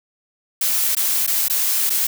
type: noise with dropouts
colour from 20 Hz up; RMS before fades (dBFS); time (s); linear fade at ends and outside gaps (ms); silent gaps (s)
blue; -19; 0.61-2.07; 5; 0.951-0.967 / 1.266-1.275 / 1.483-1.498 / 1.896-1.902
effects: none